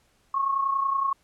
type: tone pair together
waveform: sine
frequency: 1090.3 / 1121 Hz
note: C#6 / C#6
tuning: -29 / +19 cents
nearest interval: unison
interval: 48 cents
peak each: -23 / -30 dBFS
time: 0.34-1.13 s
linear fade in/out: 5 ms
effects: pink hiss -65 dBFS RMS until 1.23 s + low-pass 11000 Hz 12 dB/octave

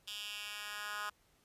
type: tone with high-pass filter sweep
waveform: 10% pulse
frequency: 207.7 Hz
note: G#3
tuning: in tune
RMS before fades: -43 dBFS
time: 0.07-1.1 s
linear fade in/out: 10 ms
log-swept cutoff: 3300 to 1300 Hz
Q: 2.7
effects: pink hiss -71 dBFS RMS until 1.44 s + resampled to 32000 Hz

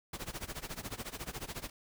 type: noise with tremolo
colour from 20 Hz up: pink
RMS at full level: -39 dBFS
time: 0.13-1.7 s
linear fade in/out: 5 ms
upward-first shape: sine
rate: 14 Hz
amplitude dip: 90%
effects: none

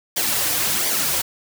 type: noise with flanger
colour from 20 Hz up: white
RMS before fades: -21 dBFS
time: 0.16-1.22 s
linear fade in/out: 10 ms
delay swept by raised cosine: 0.74 to 4.94 ms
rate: 1.4 Hz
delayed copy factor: -0.65
effects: none

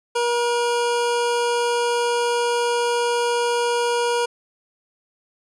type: tone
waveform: 25% pulse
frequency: 477.2 Hz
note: A#4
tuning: 41 cents sharp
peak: -15 dBFS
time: 0.15-4.26 s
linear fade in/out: 10 ms
effects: resampled to 24000 Hz + 9-bit

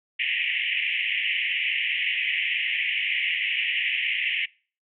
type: band-pass noise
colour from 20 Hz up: white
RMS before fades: -26 dBFS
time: 0.19-4.46 s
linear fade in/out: 10 ms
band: 1900 to 3000 Hz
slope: 96 dB/octave
effects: noise-tail reverb RT60 0.4 s tail -24 dB re dry

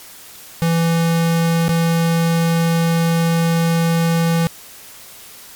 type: tone with dropouts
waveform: square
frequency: 166.5 Hz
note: E3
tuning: 18 cents sharp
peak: -14 dBFS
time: 0.62-4.47 s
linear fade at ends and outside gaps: 0 ms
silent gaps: 1.682-1.692 s
effects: white hiss -39 dBFS RMS until 5.55 s + MP3 96 kbps

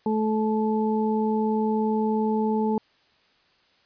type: harmonic tone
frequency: 217.1 Hz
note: A3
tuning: 23 cents flat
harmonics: 1 / 2 / 4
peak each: -23 / -26 / -29 dBFS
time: 0.06-2.78 s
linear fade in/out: 2 ms
effects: white hiss -62 dBFS RMS until 3.85 s + resampled to 11025 Hz

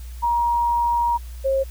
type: tone pair in turn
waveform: sine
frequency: 947 / 538.2 Hz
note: A#5 / C5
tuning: +27 / +49 cents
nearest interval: minor seventh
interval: 978 cents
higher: first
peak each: -17 dBFS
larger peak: neither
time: 0.22-1.18 / 1.44-1.64 s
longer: first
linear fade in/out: 20 ms
effects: added 60 Hz sine -32 dBFS peak until 1.7 s + white hiss -49 dBFS RMS until 1.7 s

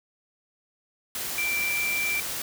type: tone in noise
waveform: sine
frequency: 2349 Hz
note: D7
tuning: in tune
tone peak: -25 dBFS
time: 1.38-2.2 s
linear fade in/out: 2 ms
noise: white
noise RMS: -32 dBFS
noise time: 1.15-2.42 s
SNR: +4 dB
effects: none

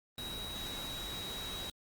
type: tone in noise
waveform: sine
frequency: 3837 Hz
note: A#7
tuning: 49 cents sharp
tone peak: -41 dBFS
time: 0.18-1.7 s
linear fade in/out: 2 ms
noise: pink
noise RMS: -44 dBFS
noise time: 0.18-1.7 s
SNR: 0 dB
effects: Opus 32 kbps

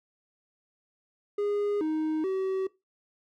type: tone with pitch steps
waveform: triangle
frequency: 410.6 / 312.4 / 381 Hz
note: G#4 / D#4 / G4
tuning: -20 / +7 / -49 cents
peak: -24 dBFS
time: 1.38-2.67 s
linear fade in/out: 5 ms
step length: 430 ms
effects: noise-tail reverb RT60 0.2 s tail -19 dB re dry

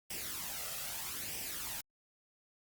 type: noise with flanger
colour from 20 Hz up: white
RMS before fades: -41 dBFS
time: 0.1-1.81 s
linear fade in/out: 5 ms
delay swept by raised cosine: 0.36 to 1.56 ms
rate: 0.79 Hz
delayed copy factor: +0.6
effects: Opus 48 kbps

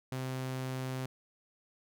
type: tone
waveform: sawtooth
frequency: 130 Hz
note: C3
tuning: 11 cents flat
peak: -31 dBFS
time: 0.12-1.06 s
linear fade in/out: 2 ms
effects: none

